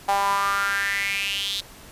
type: tone with high-pass filter sweep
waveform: sawtooth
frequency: 198.9 Hz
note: G3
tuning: 25 cents sharp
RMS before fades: -24 dBFS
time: 0.08-1.61 s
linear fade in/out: 10 ms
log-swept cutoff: 790 to 3800 Hz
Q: 6
effects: pink hiss -45 dBFS RMS until 1.91 s + resampled to 32000 Hz